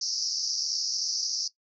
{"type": "band-pass noise", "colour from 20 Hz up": "white", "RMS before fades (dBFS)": -30, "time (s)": [0.01, 1.48], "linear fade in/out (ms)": 5, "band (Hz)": [4700, 5900], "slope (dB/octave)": 96, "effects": ["noise-tail reverb RT60 0.1 s tail -18 dB re dry"]}